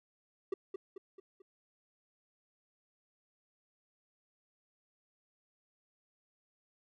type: tone with echo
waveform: triangle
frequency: 386.7 Hz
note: G4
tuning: 24 cents flat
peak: -29 dBFS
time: 0.52-0.54 s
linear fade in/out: 5 ms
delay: 220 ms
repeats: 4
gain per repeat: -6 dB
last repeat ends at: 1.42 s
effects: none